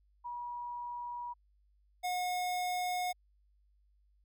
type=tone pair in turn; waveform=sine / square; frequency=964 / 723.8 Hz; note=B5 / F#5; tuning=-42 / -38 cents; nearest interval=perfect fourth; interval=496 cents; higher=first; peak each=-38 / -33 dBFS; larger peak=second; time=0.24-1.34 / 2.03-3.13 s; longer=neither; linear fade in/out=20 ms; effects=added 50 Hz sine -66 dBFS peak until 4.24 s